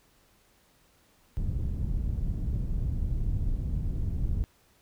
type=low-pass noise; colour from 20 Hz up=pink; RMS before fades=-29 dBFS; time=1.37-4.44 s; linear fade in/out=0 ms; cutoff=120 Hz; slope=12 dB/octave; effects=pink hiss -64 dBFS RMS until 4.81 s